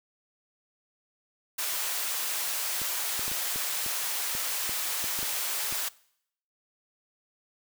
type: high-pass noise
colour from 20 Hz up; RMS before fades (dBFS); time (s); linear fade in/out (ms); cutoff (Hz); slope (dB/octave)
white; -31; 1.58-5.89; 10; 600; 12
type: clicks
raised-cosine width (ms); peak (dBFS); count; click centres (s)
2; -28; 12; 2.817 / 3.194 / 3.28 / 3.316 / 3.56 / 3.863 / 4.351 / 4.694 / 5.042 / 5.19 / 5.229 / 5.725
effects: noise-tail reverb RT60 0.7 s tail -22 dB re dry